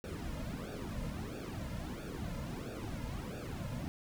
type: noise with flanger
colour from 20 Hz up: brown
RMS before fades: -41 dBFS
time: 0.04-3.88 s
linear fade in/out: 0 ms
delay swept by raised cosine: 0.97 to 2.67 ms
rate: 1.5 Hz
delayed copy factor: -0.95
effects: none